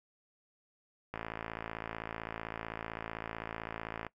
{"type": "click train", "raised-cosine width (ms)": 0.5, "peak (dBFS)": -23, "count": 164, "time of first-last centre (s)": [1.14, 4.066], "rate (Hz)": 55.7, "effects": ["noise-tail reverb RT60 0.1 s tail -20 dB re dry"]}